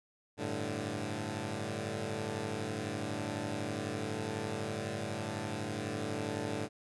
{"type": "chord", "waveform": "10% pulse", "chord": "G suspended second", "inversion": "none", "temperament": "equal", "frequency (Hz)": [98, 110, 146.83], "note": ["G2", "A2", "D3"], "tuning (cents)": [0, 0, 0], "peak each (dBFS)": [-32, -30, -33], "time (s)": [0.37, 6.69], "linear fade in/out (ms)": 50, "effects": ["resampled to 24000 Hz"]}